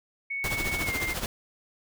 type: tone with pitch glide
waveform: sine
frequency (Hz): 2217 to 2105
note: C#7 to C7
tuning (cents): 0 to +10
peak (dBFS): -29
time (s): 0.3-1.14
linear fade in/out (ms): 10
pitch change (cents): -90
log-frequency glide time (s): 0.84-0.93
type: noise with tremolo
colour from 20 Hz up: pink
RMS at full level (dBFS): -29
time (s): 0.44-1.26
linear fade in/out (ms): 0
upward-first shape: triangle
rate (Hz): 14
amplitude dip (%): 75
effects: none